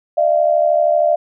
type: tone pair together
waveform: sine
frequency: 608 / 680.9 Hz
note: D#5 / F5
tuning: -40 / -44 cents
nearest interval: major second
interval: 196 cents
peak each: -14 dBFS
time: 0.17-1.16 s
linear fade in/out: 10 ms
effects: none